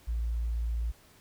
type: tone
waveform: sine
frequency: 57.3 Hz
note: A#1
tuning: 29 cents flat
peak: -27 dBFS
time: 0.07-0.92 s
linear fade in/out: 20 ms
effects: tanh soft clip ceiling -24 dBFS + pink hiss -59 dBFS RMS until 1.2 s